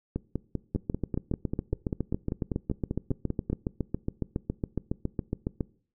two click trains, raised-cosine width 3 ms, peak -15 / -16 dBFS, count 36 / 18, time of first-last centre 0.76-5.608 / 0.16-3.5 s, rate 7.22 / 5.09 Hz, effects noise-tail reverb RT60 0.5 s tail -22 dB re dry

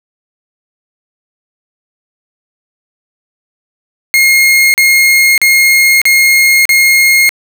40% pulse tone bursts, 2145 Hz, C7, 42 cents sharp, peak -4 dBFS, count 5, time 4.14-7.292 s, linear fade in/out 0 ms, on 600 ms, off 38 ms, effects none

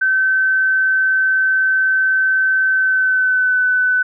sine tone with pitch glide, 1536 to 1504.4 Hz, G6 to F#6, -36 to +28 cents, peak -12 dBFS, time 0.01-4.03 s, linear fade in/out 10 ms, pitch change -36 cents, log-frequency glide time 2.69-3.61 s, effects none

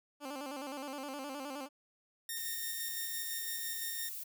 15% pulse tone with vibrato, 277.6 Hz, C#4, 3 cents sharp, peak -34 dBFS, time 0.2-1.69 s, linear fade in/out 50 ms, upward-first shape square, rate 9.6 Hz, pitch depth 86 cents each way
5% pulse tone with tremolo, 1834 Hz, A#6, 29 cents flat, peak -27 dBFS, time 2.29-4.09 s, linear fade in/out 2 ms, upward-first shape square, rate 5.9 Hz, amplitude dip 25%
violet noise, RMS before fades -43 dBFS, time 2.36-4.24 s, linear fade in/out 10 ms
effects none

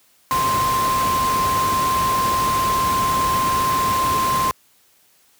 sine tone in noise, 1046.5 Hz, C6, in tune, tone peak -17 dBFS, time 0.31-4.51 s, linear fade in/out 0 ms, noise pink, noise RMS -25 dBFS, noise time 0.31-4.51 s, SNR +5 dB, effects white hiss -57 dBFS RMS until 5.39 s + high-pass 60 Hz 12 dB/octave

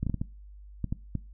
clicks, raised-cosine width 5 ms, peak -17 dBFS, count 8, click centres 0.03 / 0.067 / 0.097 / 0.143 / 0.215 / 0.843 / 0.925 / 1.153 s, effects noise-tail reverb RT60 0.3 s tail -21 dB re dry + added 50 Hz sine -45 dBFS peak until 1.33 s

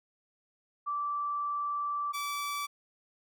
sine / sawtooth tone pair in turn, 1165 / 1155.6 Hz, D6 / D6, -14 / -28 cents, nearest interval unison, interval 14 cents, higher first, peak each -30 / -29 dBFS, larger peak second, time 0.86-2.13 / 2.13-2.67 s, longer first, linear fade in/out 20 ms, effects none

